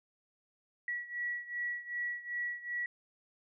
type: beating tone pair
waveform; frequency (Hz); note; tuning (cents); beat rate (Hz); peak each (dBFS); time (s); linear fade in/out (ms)
sine; 1932 / 1934.6; B6 / B6; -39 / -36; 2.6; -37 / -40; 0.88-2.86; 2
effects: none